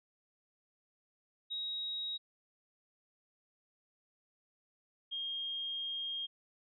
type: tone pair in turn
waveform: sine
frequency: 3800 / 3230 Hz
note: A#7 / G#7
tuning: +33 / -49 cents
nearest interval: minor third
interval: 282 cents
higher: first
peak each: -36 / -36 dBFS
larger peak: neither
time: 1.5-2.18 / 5.11-6.27 s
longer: second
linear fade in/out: 20 ms
effects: none